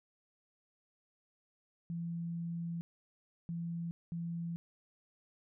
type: tone bursts at uneven times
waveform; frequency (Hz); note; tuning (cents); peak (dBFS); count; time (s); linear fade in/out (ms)
sine; 169; E3; +43; -36; 3; 1.9-2.81 / 3.49-3.91 / 4.12-4.56; 0
effects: none